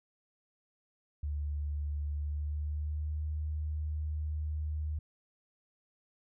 sine tone with pitch glide, 73.4 to 76.34 Hz, D2 to D#2, 0 to -32 cents, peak -32 dBFS, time 1.23-4.99 s, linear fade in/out 5 ms, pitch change +68 cents, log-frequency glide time 2.12-3.23 s, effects none

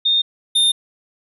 sine / square tone pair in turn, 3658 / 3631 Hz, A#7 / A#7, -33 / -46 cents, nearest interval unison, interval 13 cents, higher first, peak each -13 dBFS, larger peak neither, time 0.05-0.22 / 0.55-0.72 s, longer neither, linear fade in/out 10 ms, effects resampled to 32000 Hz

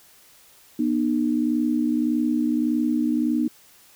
sine tone pair together, 242.2 / 303.9 Hz, B3 / D#4, -34 / -41 cents, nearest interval major third, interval 393 cents, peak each -22 dBFS, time 0.79-3.48 s, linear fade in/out 5 ms, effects white hiss -53 dBFS RMS until 3.95 s

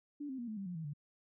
sine tone with pitch steps, 290.6 / 263.4 / 238.8 / 216.5 / 196.21 / 177.85 / 161.22 / 146.14 Hz, D4 / C4 / A#3 / A3 / G3 / F3 / E3 / D3, -18 / +12 / +42 / -28 / +2 / +32 / -38 / -8 cents, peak -39 dBFS, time 0.2-0.936 s, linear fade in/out 10 ms, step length 92 ms, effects none

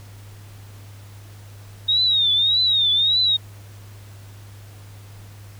sine tone with vibrato, 3729 Hz, A#7, in tune, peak -15 dBFS, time 1.88-3.37 s, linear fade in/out 10 ms, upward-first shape triangle, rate 1.7 Hz, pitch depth 140 cents each way, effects added 101 Hz sine -39 dBFS peak until 5.59 s + pink hiss -49 dBFS RMS until 5.59 s

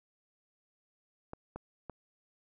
clicks, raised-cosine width 1 ms, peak -27 dBFS, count 3, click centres 1.334 / 1.56 / 1.897 s, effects none

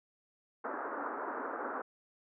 white band-pass noise, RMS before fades -39 dBFS, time 0.64-1.82 s, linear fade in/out 5 ms, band 250 to 1500 Hz, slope 48 dB/octave, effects none

